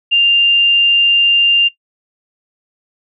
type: tone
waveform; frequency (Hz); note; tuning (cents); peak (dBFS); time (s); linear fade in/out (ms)
sine; 2794; F7; 0; -7; 0.11-1.69; 20
effects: noise-tail reverb RT60 0.1 s tail -18 dB re dry